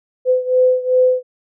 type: beating tone pair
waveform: sine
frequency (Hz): 507 / 509.6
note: B4 / C5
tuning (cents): +45 / -46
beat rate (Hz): 2.6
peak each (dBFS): -13 / -16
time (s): 0.25-1.23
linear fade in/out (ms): 50
effects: none